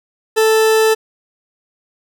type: tone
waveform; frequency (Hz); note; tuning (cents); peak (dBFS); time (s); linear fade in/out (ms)
40% pulse; 440; A4; 0; -9; 0.36-0.95; 20
effects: none